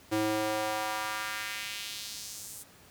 square tone with high-pass filter sweep, 107.7 Hz, A2, 37 cents flat, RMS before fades -34 dBFS, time 0.11-2.64 s, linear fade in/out 20 ms, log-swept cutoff 280 to 9300 Hz, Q 1.5, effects pink hiss -56 dBFS RMS until 2.9 s + high-pass 60 Hz 12 dB/octave

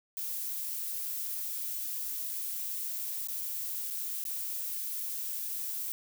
violet noise with dropouts, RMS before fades -36 dBFS, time 0.17-5.92 s, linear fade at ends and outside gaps 0 ms, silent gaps 3.273-3.285 / 3.902-3.907 / 4.24-4.252 s, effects none

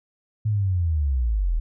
sine linear sweep, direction down, 110 to 36.71 Hz, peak -19 dBFS, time 0.45-1.6 s, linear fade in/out 10 ms, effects none

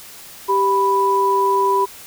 sine tone pair together, 392.2 / 987.8 Hz, G4 / B5, +1 / 0 cents, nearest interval octave + major third, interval 1599 cents, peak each -18 / -15 dBFS, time 0.48-1.86 s, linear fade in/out 20 ms, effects white hiss -39 dBFS RMS until 2.06 s

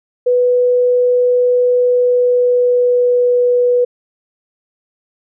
sine tone with pitch glide, 493.9 to 490.5 Hz, B4 to B4, 0 to -12 cents, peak -9 dBFS, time 0.26-3.85 s, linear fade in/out 10 ms, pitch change -12 cents, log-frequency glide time 1.77-3.38 s, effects none

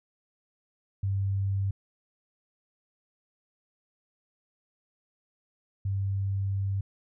sine tone pair in turn, 98 / 98 Hz, G2 / G2, 0 / 0 cents, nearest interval unison, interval 0 cents, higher neither, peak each -25 / -26 dBFS, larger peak first, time 1.03-1.71 / 5.85-6.81 s, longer second, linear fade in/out 5 ms, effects none

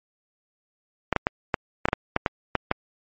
clicks, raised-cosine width 0.5 ms, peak -5 dBFS, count 11, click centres 1.127 / 1.163 / 1.269 / 1.542 / 1.855 / 1.886 / 1.931 / 2.164 / 2.262 / 2.553 / 2.714 s, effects MP3 32 kbps

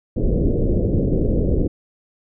pink low-pass noise, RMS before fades -18 dBFS, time 0.16-1.68 s, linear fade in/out 10 ms, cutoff 530 Hz, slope 48 dB/octave, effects none

